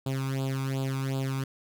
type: tone with flanger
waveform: sawtooth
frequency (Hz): 134.1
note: C3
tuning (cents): +43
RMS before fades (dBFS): -30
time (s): 0.06-1.44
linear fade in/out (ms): 5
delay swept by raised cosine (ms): 0.25 to 0.85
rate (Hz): 2.7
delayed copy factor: +0.85
effects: none